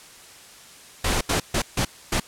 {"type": "noise bursts at uneven times", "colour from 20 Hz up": "pink", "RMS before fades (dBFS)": -22, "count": 5, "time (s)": [[1.04, 1.21], [1.29, 1.4], [1.54, 1.62], [1.77, 1.85], [2.12, 2.2]], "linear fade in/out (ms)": 5, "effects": ["white hiss -46 dBFS RMS until 2.27 s", "low-pass 10000 Hz 12 dB/octave"]}